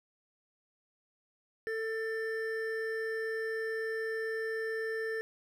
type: tone pair together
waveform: triangle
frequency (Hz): 445.5 / 1782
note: A4 / A6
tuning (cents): +22 / +22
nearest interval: 2 octaves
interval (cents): 2400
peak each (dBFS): -32 / -36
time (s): 1.67-5.21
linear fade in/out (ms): 0
effects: none